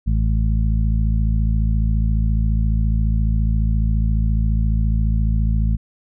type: harmonic tone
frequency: 54.5 Hz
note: A1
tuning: 16 cents flat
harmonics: 1 / 2 / 3 / 4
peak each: -16 / -22 / -26 / -28 dBFS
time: 0.06-5.77 s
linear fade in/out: 20 ms
effects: none